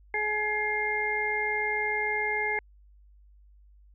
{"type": "harmonic tone", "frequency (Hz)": 423.3, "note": "G#4", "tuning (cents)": 33, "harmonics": [1, 2, 4, 5], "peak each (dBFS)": [-34, -33, -34, -28], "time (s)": [0.14, 2.59], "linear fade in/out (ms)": 2, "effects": ["added 50 Hz sine -53 dBFS peak until 3.94 s"]}